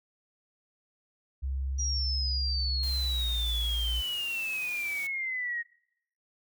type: tone with pitch glide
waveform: sine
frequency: 67 to 58.66 Hz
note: C2 to A#1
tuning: +42 to +12 cents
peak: -29 dBFS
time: 1.42-4.02 s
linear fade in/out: 20 ms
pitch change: -230 cents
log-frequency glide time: 2.9-3.49 s
type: exponential sweep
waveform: sine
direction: down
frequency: 5790 to 1864.7 Hz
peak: -30 dBFS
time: 1.78-5.63 s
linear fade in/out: 20 ms
type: noise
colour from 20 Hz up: white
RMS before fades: -45 dBFS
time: 2.83-5.07 s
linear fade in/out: 2 ms
effects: noise-tail reverb RT60 0.8 s tail -25 dB re dry